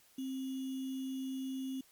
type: tone with sample-and-hold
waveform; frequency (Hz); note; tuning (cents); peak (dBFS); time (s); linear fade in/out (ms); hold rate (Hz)
sine; 264.2; C4; +17; -36; 0.18-1.81; 5; 3150
effects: white hiss -65 dBFS RMS until 1.91 s + MP3 96 kbps